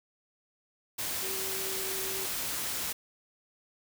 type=tone in noise; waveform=sine; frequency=383.2 Hz; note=G4; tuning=39 cents flat; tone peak=-40 dBFS; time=1.22-2.26 s; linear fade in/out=10 ms; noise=white; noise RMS=-34 dBFS; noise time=0.98-2.93 s; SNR=-9 dB; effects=none